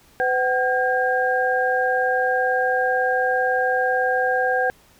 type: tone cluster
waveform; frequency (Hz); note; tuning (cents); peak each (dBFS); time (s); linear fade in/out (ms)
sine; 506 / 756 / 1612; B4 / F#5 / G6; +42 / +37 / +48; -22; 0.2-4.7; 0
effects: pink hiss -54 dBFS RMS until 4.99 s